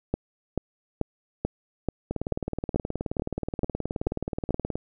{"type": "two click trains", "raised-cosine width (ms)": 2, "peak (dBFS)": [-15, -11], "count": [51, 11], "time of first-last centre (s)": [[2.11, 4.756], [0.14, 4.507]], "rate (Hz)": [18.9, 2.29], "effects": []}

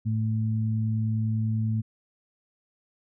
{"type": "tone pair together", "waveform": "sine", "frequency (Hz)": [110.1, 220], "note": ["A2", "A3"], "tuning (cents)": [2, 0], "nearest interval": "octave", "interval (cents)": 1198, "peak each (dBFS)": [-24, -30], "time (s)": [0.05, 1.82], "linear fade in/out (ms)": 20, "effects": []}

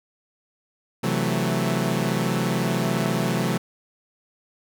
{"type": "chord", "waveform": "sawtooth", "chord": "F# half-diminished seventh", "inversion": "second", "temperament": "equal", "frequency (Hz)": [130.81, 164.81, 185, 220], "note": ["C3", "E3", "F#3", "A3"], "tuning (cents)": [0, 0, 0, 0], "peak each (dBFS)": -23, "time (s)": [1.03, 3.58], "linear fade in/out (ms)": 10, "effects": []}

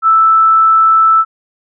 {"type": "tone", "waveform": "sine", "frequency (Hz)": 1318.5, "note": "E6", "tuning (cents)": 0, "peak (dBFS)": -5, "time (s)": [0.02, 1.25], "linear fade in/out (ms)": 50, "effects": []}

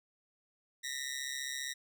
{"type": "ring-modulated tone", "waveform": "15% pulse", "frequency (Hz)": 1900, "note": "A#6", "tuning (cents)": 33, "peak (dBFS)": -28, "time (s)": [0.83, 1.74], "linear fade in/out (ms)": 20, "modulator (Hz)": 67.5, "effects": []}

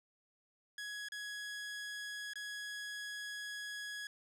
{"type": "tone with dropouts", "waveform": "sawtooth", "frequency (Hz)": 1672, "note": "G#6", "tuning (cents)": 11, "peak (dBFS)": -38, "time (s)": [0.78, 4.07], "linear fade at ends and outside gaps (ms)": 2, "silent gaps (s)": [[1.086, 1.12], [2.335, 2.356]], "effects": ["low-pass 10000 Hz 12 dB/octave", "13-bit"]}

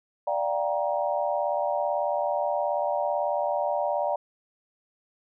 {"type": "chord", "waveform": "sine", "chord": "G minor seventh", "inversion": "second", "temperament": "just", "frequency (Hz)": [588, 705.6, 784, 940.8], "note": ["D5", "F5", "G5", "Bb5"], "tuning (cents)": [2, 18, 0, 16], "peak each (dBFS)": [-27, -30, -31, -31], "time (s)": [0.27, 4.16], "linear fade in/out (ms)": 5, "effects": []}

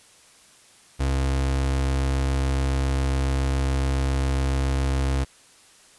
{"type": "tone", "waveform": "35% pulse", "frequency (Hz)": 67.2, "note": "C2", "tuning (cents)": 47, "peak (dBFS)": -19, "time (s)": [0.99, 5.25], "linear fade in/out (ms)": 20, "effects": ["white hiss -53 dBFS RMS until 5.98 s", "resampled to 24000 Hz"]}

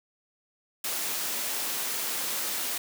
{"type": "high-pass noise", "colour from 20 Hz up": "white", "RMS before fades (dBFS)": -31, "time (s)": [0.84, 2.78], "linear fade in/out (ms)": 5, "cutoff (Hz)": 210, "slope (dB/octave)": 12, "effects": []}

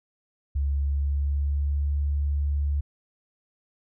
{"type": "tone with pitch glide", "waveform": "sine", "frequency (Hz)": [70.1, 71.86], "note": ["C#2", "D2"], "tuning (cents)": [20, -37], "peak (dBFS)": -22, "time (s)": [0.55, 2.81], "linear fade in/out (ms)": 10, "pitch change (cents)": 43, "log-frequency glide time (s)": [0.69, 1.91], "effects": []}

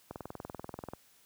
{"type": "click train", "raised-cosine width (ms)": 1, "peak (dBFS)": -26, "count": 18, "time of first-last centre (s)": [0.11, 0.935], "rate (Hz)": 20.6, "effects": ["white hiss -64 dBFS RMS until 1.25 s", "high-pass 60 Hz 12 dB/octave"]}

